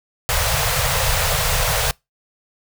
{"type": "band-stop noise", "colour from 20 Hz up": "pink", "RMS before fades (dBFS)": -19, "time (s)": [0.29, 1.91], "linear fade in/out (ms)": 0, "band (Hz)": [160, 450], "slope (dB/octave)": 96, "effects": ["noise-tail reverb RT60 0.2 s tail -25 dB re dry"]}